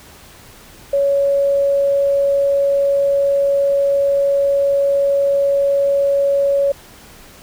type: tone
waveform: sine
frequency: 559 Hz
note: C#5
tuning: 14 cents sharp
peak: -12 dBFS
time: 0.93-6.72 s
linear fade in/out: 5 ms
effects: pink hiss -42 dBFS RMS until 7.42 s